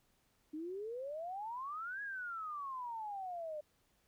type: exponential two-way sweep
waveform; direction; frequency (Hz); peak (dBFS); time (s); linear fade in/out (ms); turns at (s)
sine; up then down; 297.9 to 1680 to 590; -40; 0.53-3.61; 10; 2.02
effects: pink hiss -75 dBFS RMS until 4.07 s